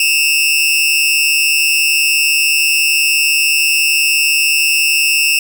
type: tone pair together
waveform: sawtooth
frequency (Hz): 2601 / 2751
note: E7 / F7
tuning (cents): -24 / -27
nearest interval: minor second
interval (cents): 97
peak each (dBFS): -10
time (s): 0-5.39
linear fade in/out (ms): 2
effects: none